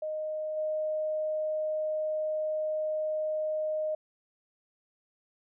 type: tone with level steps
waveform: sine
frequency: 619 Hz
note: D#5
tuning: 9 cents flat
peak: -31 / -28 dBFS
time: 0.02-3.95 s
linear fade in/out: 5 ms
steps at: 0.56 s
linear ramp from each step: 20 ms
effects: none